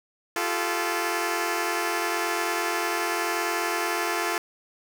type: tone cluster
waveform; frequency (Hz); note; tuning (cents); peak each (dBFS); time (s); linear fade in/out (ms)
10% pulse; 345.2 / 386.1 / 434.3; F4 / G4 / A4; -20 / -26 / -23; -19 / -25 / -21; 0.36-4.38; 2
effects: none